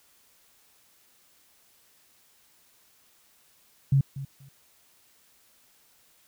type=tone with echo; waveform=sine; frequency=137.1 Hz; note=C#3; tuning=19 cents flat; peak=-17 dBFS; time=3.92-4.01 s; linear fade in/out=5 ms; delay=240 ms; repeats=2; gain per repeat=-15 dB; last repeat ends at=4.49 s; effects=white hiss -62 dBFS RMS until 6.27 s